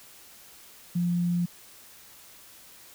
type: tone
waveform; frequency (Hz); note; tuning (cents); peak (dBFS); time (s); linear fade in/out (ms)
sine; 174.61; F3; 0; -23; 0.95-1.46; 10
effects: white hiss -51 dBFS RMS until 2.94 s